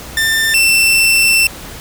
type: tone pair in turn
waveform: sawtooth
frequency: 1791 / 2683 Hz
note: A6 / E7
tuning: +30 / +30 cents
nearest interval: perfect fifth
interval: 700 cents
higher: second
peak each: -8 / -5 dBFS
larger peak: second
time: 0.17-0.54 / 0.54-1.47 s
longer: second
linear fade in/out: 2 ms
effects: added 60 Hz sine -40 dBFS peak until 1.8 s + pink hiss -31 dBFS RMS until 1.8 s